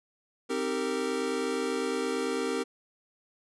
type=chord; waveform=square; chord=C minor seventh; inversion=none; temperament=equal with one note detuned; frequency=261.6 / 311.1 / 392 / 460.5 Hz; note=C4 / Eb4 / G4 / Bb4; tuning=0 / 0 / 0 / -21 cents; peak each=-35 / -38 / -34 / -33 dBFS; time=0.49-2.64 s; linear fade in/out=20 ms; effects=resampled to 24000 Hz